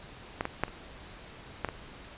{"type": "clicks", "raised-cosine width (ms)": 0.5, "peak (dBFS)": [-14, -16, -11, -28, -14, -19], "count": 6, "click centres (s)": [0.409, 0.454, 0.636, 0.681, 1.647, 1.688], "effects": ["pink hiss -48 dBFS RMS until 2.17 s", "resampled to 8000 Hz"]}